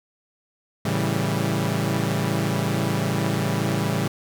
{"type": "chord", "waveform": "sawtooth", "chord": "A dominant seventh", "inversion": "none", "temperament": "equal with one note detuned", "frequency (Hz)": [110, 138.59, 163.86, 196], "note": ["A2", "C#3", "E3", "G3"], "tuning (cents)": [0, 0, -10, 0], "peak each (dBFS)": -23, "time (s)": [0.85, 4.08], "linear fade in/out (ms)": 5, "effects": []}